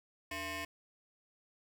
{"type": "ring-modulated tone", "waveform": "15% pulse", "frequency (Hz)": 378.1, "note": "F#4", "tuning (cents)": 38, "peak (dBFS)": -29, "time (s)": [0.31, 0.65], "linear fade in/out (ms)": 5, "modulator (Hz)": 1430, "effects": []}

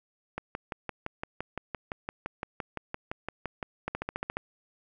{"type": "two click trains", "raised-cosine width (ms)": 0.5, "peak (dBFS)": [-18, -16], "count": [20, 8], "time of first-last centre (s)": [[0.38, 3.628], [3.88, 4.37]], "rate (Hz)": [5.85, 14.3], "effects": []}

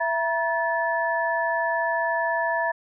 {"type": "tone cluster", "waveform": "sine", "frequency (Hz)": [666, 952, 1739], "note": ["E5", "A#5", "A6"], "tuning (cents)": [18, 36, -21], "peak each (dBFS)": -26, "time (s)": [0, 2.72], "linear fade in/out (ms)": 10, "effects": []}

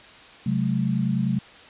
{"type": "tone cluster", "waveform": "sine", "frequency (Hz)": [134.3, 184.9, 214.5], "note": ["C3", "F#3", "A3"], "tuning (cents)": [46, -1, -44], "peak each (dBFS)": -25, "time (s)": [0.46, 1.39], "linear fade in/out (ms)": 5, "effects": ["white hiss -46 dBFS RMS until 1.69 s", "resampled to 8000 Hz"]}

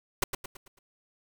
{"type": "noise with echo", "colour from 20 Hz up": "pink", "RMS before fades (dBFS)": -25, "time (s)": [0.22, 0.24], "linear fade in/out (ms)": 5, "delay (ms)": 110, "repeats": 5, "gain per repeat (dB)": -7, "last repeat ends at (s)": 0.79, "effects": []}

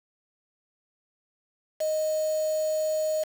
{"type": "tone with quantisation", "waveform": "sine", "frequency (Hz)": 622.3, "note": "D#5", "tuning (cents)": 0, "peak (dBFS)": -24, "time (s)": [1.8, 3.24], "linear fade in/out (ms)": 10, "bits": 6, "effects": []}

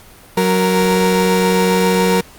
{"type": "tone pair together", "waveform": "30% pulse", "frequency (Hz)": [185.01, 466.2], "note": ["F#3", "A#4"], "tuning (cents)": [0, 0], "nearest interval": "octave + major third", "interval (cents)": 1600, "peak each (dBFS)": -12, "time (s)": [0.37, 2.21], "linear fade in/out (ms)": 5, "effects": ["pink hiss -42 dBFS RMS until 2.38 s", "Opus 48 kbps"]}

